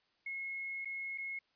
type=tone with dropouts; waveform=sine; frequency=2170 Hz; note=C#7; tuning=37 cents flat; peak=-38 dBFS; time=0.26-1.39 s; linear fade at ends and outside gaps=5 ms; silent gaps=0.848-0.855 / 1.177-1.182 s; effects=white hiss -75 dBFS RMS until 1.55 s + resampled to 11025 Hz